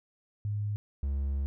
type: tone pair in turn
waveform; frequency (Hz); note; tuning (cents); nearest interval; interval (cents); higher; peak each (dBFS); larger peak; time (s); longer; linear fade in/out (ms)
sine / triangle; 103.83 / 69.3; G#2 / C#2; 0 / 0; perfect fifth; 700; first; -29 / -26; second; 0.45-0.76 / 1.03-1.46; second; 0
effects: none